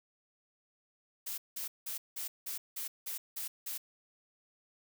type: noise bursts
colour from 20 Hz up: blue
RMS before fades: -39 dBFS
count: 9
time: 1.26-3.78 s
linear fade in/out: 10 ms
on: 120 ms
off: 180 ms
effects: none